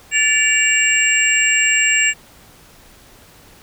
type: tone cluster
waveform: sine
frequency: 1752 / 2300 / 2785 / 7580 Hz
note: A6 / D7 / F7 / A#8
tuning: -8 / -37 / -5 / +28 cents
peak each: -18 dBFS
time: 0.11-2.14 s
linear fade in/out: 50 ms
effects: pink hiss -46 dBFS RMS until 3.62 s